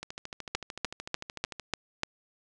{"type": "two click trains", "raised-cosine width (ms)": 0.2, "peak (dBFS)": [-21, -11], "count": [22, 6], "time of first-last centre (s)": [[0.03, 1.597], [0.55, 2.034]], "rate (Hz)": [13.4, 3.37], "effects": ["resampled to 22050 Hz", "7-bit"]}